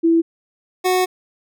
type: tone pair in turn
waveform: sine / 25% pulse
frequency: 331.2 / 368 Hz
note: E4 / F#4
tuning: +8 / -9 cents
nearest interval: major second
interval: 183 cents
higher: second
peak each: -11 dBFS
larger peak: neither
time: 0.03-0.22 / 0.84-1.06 s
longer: second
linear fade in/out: 20 ms
effects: none